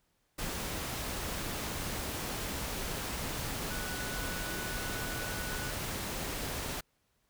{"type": "tone in noise", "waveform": "sine", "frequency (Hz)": 1480, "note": "F#6", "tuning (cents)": 0, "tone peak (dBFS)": -42, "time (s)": [3.7, 5.71], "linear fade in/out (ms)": 10, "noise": "pink", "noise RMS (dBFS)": -37, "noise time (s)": [0.38, 6.81], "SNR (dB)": -8, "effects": ["pink hiss -75 dBFS RMS until 7.29 s"]}